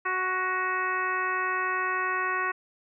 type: harmonic tone with a mistuned harmonic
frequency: 370 Hz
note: F#4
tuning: in tune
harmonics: 1 / 2 / 3 / 4 / 5 / 6 / 7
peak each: -36 / -39 / -29 / -32 / -31 / -42 / -38 dBFS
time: 0.05-2.52 s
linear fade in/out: 10 ms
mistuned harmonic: 5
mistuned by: +25 cents
effects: none